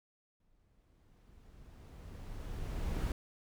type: noise with exponential growth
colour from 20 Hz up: brown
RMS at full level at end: -33 dBFS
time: 0.4-3.12 s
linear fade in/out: 2 ms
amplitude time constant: 590 ms
effects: none